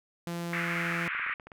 sawtooth tone with pitch glide, 171.2 to 169.82 Hz, F3 to F3, -34 to -48 cents, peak -29 dBFS, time 0.27-1.08 s, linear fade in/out 0 ms, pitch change -14 cents, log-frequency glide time 0.44-0.88 s
white band-pass noise, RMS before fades -33 dBFS, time 0.53-1.34 s, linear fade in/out 0 ms, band 1200 to 2400 Hz, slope 48 dB/octave
clicks, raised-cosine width 0.5 ms, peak -32 dBFS, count 12, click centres 0.76 / 0.848 / 0.906 / 0.95 / 1.083 / 1.149 / 1.196 / 1.265 / 1.296 / 1.398 / 1.47 / 1.518 s
effects none

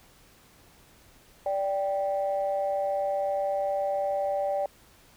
sine tone pair together, 583.1 / 784 Hz, D5 / G5, -13 / 0 cents, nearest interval perfect fourth, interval 513 cents, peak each -26 / -29 dBFS, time 1.46-4.66 s, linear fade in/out 2 ms, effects tanh soft clip ceiling -18 dBFS + pink hiss -57 dBFS RMS until 5.16 s

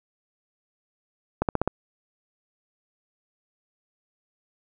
accelerating click train, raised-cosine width 1 ms, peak -8 dBFS, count 5, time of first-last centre 1.42-1.676 s, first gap 68 ms, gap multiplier 0.96, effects none

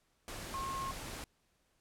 sine tone in noise, 1077 Hz, C6, 50 cents sharp, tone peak -37 dBFS, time 0.54-0.91 s, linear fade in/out 0 ms, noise pink, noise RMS -44 dBFS, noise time 0.28-1.24 s, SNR +4 dB, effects pink hiss -75 dBFS RMS until 1.8 s + low-pass 12000 Hz 12 dB/octave

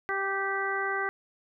harmonic tone with a mistuned harmonic, 392 Hz, G4, in tune, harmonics 1 / 2 / 3 / 4 / 5, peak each -34 / -35 / -34 / -32 / -34 dBFS, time 0.09-1.09 s, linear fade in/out 0 ms, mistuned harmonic 4, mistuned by -16 cents, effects none

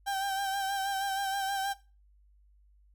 35% pulse tone with vibrato, 784 Hz, G5, in tune, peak -28 dBFS, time 0.06-1.74 s, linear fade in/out 20 ms, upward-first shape sine, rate 6.3 Hz, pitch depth 35 cents each way, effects noise-tail reverb RT60 0.3 s tail -18 dB re dry + added 50 Hz sine -59 dBFS peak until 2.94 s

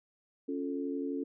sine chord, Db augmented, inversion none, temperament equal, 277.2 / 349.2 / 440 Hz, Db4 / F4 / A4, 0 / 0 / 0 cents, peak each -34 / -40 / -39 dBFS, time 0.48-1.24 s, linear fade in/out 10 ms, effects none

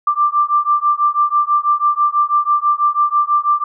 sine beating tone pair, 1178 / 1184.1 Hz, D6 / D6, +5 / +14 cents, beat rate 6.1 Hz, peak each -15 dBFS, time 0.07-3.64 s, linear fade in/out 5 ms, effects none

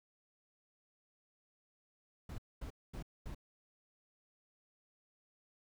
brown noise bursts, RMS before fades -44 dBFS, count 4, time 2.29-3.348 s, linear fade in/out 5 ms, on 92 ms, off 230 ms, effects none

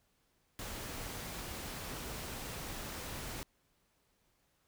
pink noise, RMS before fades -43 dBFS, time 0.59-3.43 s, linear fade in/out 0 ms, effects pink hiss -75 dBFS RMS until 4.67 s

